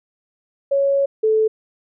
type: tone pair in turn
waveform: sine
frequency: 555 / 436.8 Hz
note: C#5 / A4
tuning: +2 / -13 cents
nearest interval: major third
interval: 415 cents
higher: first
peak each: -14 / -13 dBFS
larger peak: second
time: 0.71-1.06 / 1.23-1.48 s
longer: first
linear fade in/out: 10 ms
effects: none